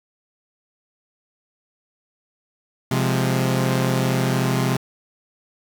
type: chord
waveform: sawtooth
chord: F minor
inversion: second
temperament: equal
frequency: 130.81 / 174.61 / 207.7 Hz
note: C3 / F3 / Ab3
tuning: 0 / 0 / 0 cents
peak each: -16 / -21 / -22 dBFS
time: 2.91-4.77 s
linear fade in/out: 5 ms
effects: 7-bit